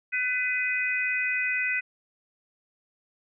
harmonic tone, 501 Hz, B4, 25 cents sharp, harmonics 3 / 4 / 5, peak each -31 / -28 / -28 dBFS, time 0.12-1.81 s, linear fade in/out 20 ms, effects none

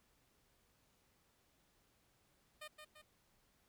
10% pulse tone with echo, 610 Hz, D#5, 34 cents flat, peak -40 dBFS, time 2.61-2.68 s, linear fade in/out 10 ms, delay 170 ms, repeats 2, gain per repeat -5 dB, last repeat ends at 3.02 s, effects pink hiss -75 dBFS RMS until 3.68 s

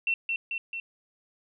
sine tone with echo, 2706 Hz, E7, 45 cents sharp, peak -23 dBFS, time 0.07-0.14 s, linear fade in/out 2 ms, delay 220 ms, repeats 3, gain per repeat -3 dB, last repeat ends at 0.8 s, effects none

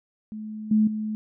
sine tone with level steps, 215.2 Hz, A3, 38 cents flat, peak -32 / -16 / -26 dBFS, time 0.32-1.15 s, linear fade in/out 0 ms, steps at 0.71 / 0.87 s, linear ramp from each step 5 ms, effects none

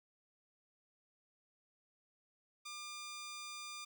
10% pulse tone, 1200 Hz, D6, 37 cents sharp, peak -37 dBFS, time 2.65-3.85 s, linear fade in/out 10 ms, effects none

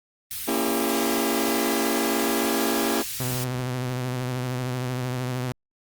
white band-stop noise, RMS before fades -32 dBFS, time 0.31-3.44 s, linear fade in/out 0 ms, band 130 to 2200 Hz, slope 12 dB/octave
sawtooth chord, A# diminished seventh, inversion none, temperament just, 233.1 / 279.7 / 335.6 / 402.8 Hz, A#3 / C#4 / E4 / G4, 0 / +16 / +31 / +47 cents, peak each -24 dBFS, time 0.47-3.03 s, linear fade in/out 20 ms
sawtooth tone with vibrato, 126.2 Hz, B2, 38 cents sharp, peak -22 dBFS, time 3.2-5.52 s, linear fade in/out 0 ms, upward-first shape triangle, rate 13 Hz, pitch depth 52 cents each way
effects Opus 32 kbps

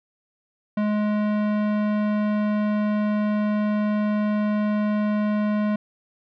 sine tone with tanh clipping, 210.1 Hz, G#3, 20 cents sharp, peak -22 dBFS, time 0.77-5.76 s, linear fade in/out 5 ms, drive 18 dB, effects none

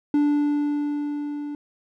triangle tone with level ramp, 292.4 Hz, D4, 7 cents flat, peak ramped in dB -14 to -27 dBFS, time 0.14-1.55 s, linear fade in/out 2 ms, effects none

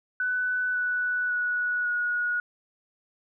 sine tone with pitch steps, 1496 / 1481.4 / 1466.9 / 1452.6 Hz, F#6 / F#6 / F#6 / F#6, +19 / +2 / -15 / -32 cents, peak -24 dBFS, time 0.2-2.4 s, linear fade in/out 2 ms, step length 550 ms, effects none

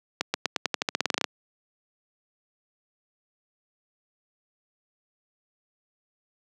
accelerating click train, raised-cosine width 0.2 ms, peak -6 dBFS, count 16, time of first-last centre 0.21-1.242 s, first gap 130 ms, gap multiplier 0.9, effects high-pass 200 Hz 12 dB/octave

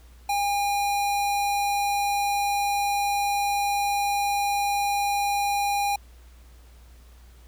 square tone, 810 Hz, G#5, 43 cents flat, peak -23 dBFS, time 0.29-5.96 s, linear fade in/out 5 ms, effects added 60 Hz sine -47 dBFS peak until 7.47 s + pink hiss -58 dBFS RMS until 7.47 s

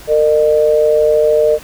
sine tone pair together, 456.5 / 607 Hz, A#4 / D#5, -36 / -43 cents, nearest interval perfect fourth, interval 493 cents, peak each -11 dBFS, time 0.07-1.59 s, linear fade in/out 50 ms, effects added 50 Hz sine -40 dBFS peak until 1.63 s + pink hiss -36 dBFS RMS until 1.63 s

